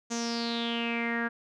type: tone with low-pass filter sweep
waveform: sawtooth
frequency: 233.6 Hz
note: A#3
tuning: 4 cents sharp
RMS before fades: -31 dBFS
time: 0.1-1.29 s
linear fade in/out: 20 ms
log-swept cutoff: 6600 to 1600 Hz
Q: 7.5
effects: none